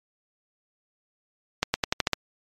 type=accelerating click train; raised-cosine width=0.2 ms; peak=-4 dBFS; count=7; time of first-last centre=1.63-2.133 s; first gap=110 ms; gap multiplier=0.89; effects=MP3 64 kbps